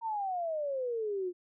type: exponential sweep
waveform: sine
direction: down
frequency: 932.3 to 349.2 Hz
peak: -31 dBFS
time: 0.01-1.33 s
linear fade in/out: 50 ms
effects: none